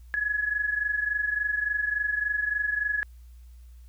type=tone pair together; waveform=sine; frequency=1681.5 / 1705 Hz; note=G#6 / G#6; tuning=+21 / +45 cents; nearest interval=unison; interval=24 cents; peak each=-26 / -30 dBFS; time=0.14-3.03 s; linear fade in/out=0 ms; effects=added 60 Hz sine -45 dBFS peak until 3.88 s + white hiss -67 dBFS RMS until 3.88 s